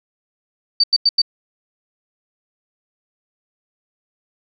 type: tone bursts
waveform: sine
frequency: 4603 Hz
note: D8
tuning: 36 cents flat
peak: -10 dBFS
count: 4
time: 0.8-1.218 s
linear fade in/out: 5 ms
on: 37 ms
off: 90 ms
effects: none